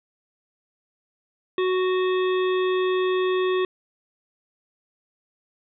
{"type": "harmonic tone with a mistuned harmonic", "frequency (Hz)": 370, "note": "F#4", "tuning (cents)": 0, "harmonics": [1, 3, 5, 7, 9, 10], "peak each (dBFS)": [-20, -30, -34, -37, -39, -40], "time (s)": [1.58, 3.65], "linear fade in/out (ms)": 2, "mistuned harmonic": 10, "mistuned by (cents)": -34, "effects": []}